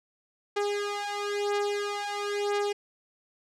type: beating tone pair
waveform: sawtooth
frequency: 408.6 / 409.6 Hz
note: G#4 / G#4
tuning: -28 / -24 cents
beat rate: 1 Hz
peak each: -27 dBFS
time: 0.56-2.73 s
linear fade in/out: 10 ms
effects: low-pass 7000 Hz 12 dB/octave